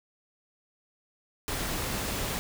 pink noise, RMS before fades -32 dBFS, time 1.48-2.39 s, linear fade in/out 0 ms
35% pulse tone with exponential decay, 100 Hz, G2, 35 cents sharp, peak -31 dBFS, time 1.94-2.06 s, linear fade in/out 0 ms, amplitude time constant 25 ms
effects none

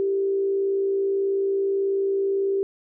sine tone with frequency modulation, 392 Hz, G4, in tune, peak -20 dBFS, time 0-2.63 s, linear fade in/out 0 ms, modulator 58.3 Hz, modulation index 0.26, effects none

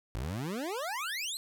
25% pulse exponential sweep, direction up, 51.6 to 4274 Hz, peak -30 dBFS, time 0.15-1.37 s, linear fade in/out 0 ms, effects none

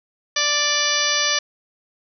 harmonic tone, 587.3 Hz, D5, in tune, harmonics 1 / 2 / 3 / 4 / 5 / 6 / 7 / 8 / 9 / 10, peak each -30 / -28 / -25 / -27 / -27 / -26 / -30 / -25 / -30 / -24 dBFS, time 0.36-1.39 s, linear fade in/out 5 ms, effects none

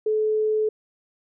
sine tone, 431.3 Hz, A4, 35 cents flat, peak -19 dBFS, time 0.06-0.69 s, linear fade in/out 5 ms, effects none

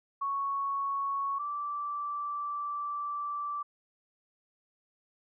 sine tone pair in turn, 1109 / 1166.2 Hz, C#6 / D6, 0 / -13 cents, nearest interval minor second, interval 87 cents, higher second, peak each -29 / -32 dBFS, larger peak first, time 0.21-1.39 / 1.39-3.63 s, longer second, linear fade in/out 10 ms, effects none

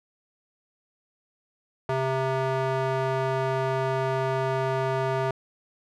square tone with band-pass filter, 132.3 Hz, C3, 20 cents sharp, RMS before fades -26 dBFS, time 1.89-5.31 s, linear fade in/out 2 ms, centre 760 Hz, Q 0.96, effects none

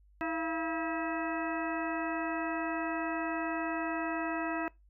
harmonic tone with a mistuned harmonic, 323 Hz, E4, 35 cents flat, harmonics 1 / 2 / 3 / 4 / 5 / 6 / 8, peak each -35 / -38 / -40 / -41 / -42 / -43 / -44 dBFS, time 0.21-4.68 s, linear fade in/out 0 ms, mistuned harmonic 2, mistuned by +88 cents, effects noise-tail reverb RT60 0.2 s tail -23 dB re dry + added 50 Hz sine -59 dBFS peak until 4.89 s

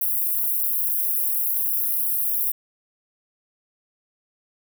white high-pass noise, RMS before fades -23 dBFS, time 0.01-2.52 s, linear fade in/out 5 ms, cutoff 11000 Hz, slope 48 dB/octave, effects none

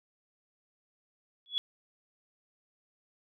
sine tone with exponential growth, 3384 Hz, G#7, 32 cents sharp, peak -23 dBFS, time 1.46-1.58 s, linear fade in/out 0 ms, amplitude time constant 25 ms, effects none

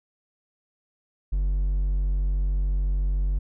triangle tone with hard clipping, 46.87 Hz, F#1, 23 cents sharp, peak -22 dBFS, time 1.32-3.39 s, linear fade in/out 10 ms, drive 6 dB, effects none

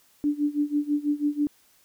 sine tone with tremolo, 293.1 Hz, D4, 3 cents flat, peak -19 dBFS, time 0.24-1.47 s, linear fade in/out 0 ms, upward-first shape sine, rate 6.1 Hz, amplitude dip 90%, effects white hiss -61 dBFS RMS until 1.84 s

